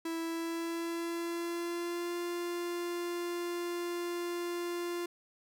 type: tone with pitch glide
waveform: 45% pulse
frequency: 329.6 to 348 Hz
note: E4 to F4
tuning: 0 to -6 cents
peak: -34 dBFS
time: 0.05-5.06 s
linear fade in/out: 5 ms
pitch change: +94 cents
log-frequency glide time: 0.21-2.16 s
effects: none